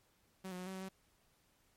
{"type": "tone with pitch steps", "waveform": "sawtooth", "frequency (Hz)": [188.8, 181.2, 182.6, 190, 188.2, 190.4], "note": ["F#3", "F#3", "F#3", "F#3", "F#3", "F#3"], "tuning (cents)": [35, -36, -23, 46, 30, 50], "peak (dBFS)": -39, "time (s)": [0.44, 0.89], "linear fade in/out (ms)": 10, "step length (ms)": 75, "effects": ["pink hiss -73 dBFS RMS until 1.76 s", "MP3 64 kbps"]}